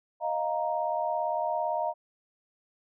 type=chord; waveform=sine; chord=Eb suspended second; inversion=none; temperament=just; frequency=622.3 / 700 / 933.4 Hz; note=Eb5 / F5 / Bb5; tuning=0 / +4 / +2 cents; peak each=-31 dBFS; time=0.2-1.94 s; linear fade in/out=50 ms; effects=none